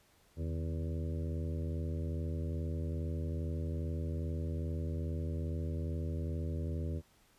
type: harmonic tone with a mistuned harmonic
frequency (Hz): 82.41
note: E2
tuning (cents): 0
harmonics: 1 / 2 / 3 / 4 / 5 / 6 / 7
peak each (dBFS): -35 / -41 / -45 / -47 / -49 / -51 / -52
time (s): 0.36-7.02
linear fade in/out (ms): 50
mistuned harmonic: 2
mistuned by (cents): -110
effects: pink hiss -67 dBFS RMS until 7.38 s + resampled to 32000 Hz